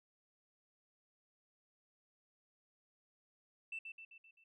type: tone with echo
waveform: sine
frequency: 2665 Hz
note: E7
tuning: 18 cents sharp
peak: -40 dBFS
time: 3.72-3.79 s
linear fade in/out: 5 ms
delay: 130 ms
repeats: 5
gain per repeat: -5 dB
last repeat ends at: 4.44 s
effects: tanh soft clip ceiling -36 dBFS